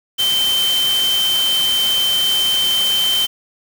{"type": "tone in noise", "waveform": "sine", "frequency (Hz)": 3100, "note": "G7", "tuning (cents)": -20, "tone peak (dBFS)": -14, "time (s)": [0.18, 3.27], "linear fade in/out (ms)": 20, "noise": "white", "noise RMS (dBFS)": -24, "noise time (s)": [0.18, 3.27], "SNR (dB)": 7, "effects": []}